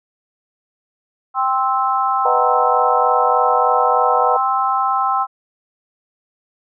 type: harmonic tone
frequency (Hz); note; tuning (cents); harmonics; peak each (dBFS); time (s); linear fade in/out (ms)
262.1; C4; +3; 3 / 4 / 5; -19 / -19 / -19; 1.34-5.27; 50
type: chord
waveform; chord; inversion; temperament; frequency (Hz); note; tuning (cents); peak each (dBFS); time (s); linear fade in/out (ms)
sine; B major seventh; none; equal with one note detuned; 493.9 / 622.3 / 743 / 932.3; B4 / D#5 / F#5 / A#5; 0 / 0 / +7 / 0; -20 / -23 / -19 / -22; 2.25-4.37; 5
effects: none